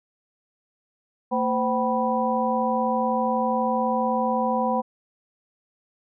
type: tone cluster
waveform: sine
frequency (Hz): 226.9 / 514 / 766 / 982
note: A#3 / C5 / G5 / B5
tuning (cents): -47 / -31 / -40 / -10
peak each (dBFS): -26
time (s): 1.31-4.82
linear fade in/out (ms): 20
effects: none